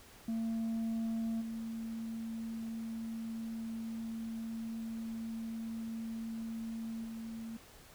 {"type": "tone with level steps", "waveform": "sine", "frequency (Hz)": 226, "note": "A3", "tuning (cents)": 47, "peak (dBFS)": [-30, -37, -40], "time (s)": [0.28, 7.57], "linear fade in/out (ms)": 5, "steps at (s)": [1.4, 7.03], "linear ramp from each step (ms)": 20, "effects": ["tanh soft clip ceiling -32 dBFS", "pink hiss -57 dBFS RMS until 7.94 s"]}